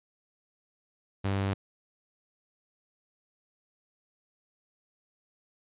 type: tone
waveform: sawtooth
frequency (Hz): 98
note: G2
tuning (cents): 0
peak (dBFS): -23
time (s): 1.24-1.54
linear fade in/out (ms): 10
effects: resampled to 8000 Hz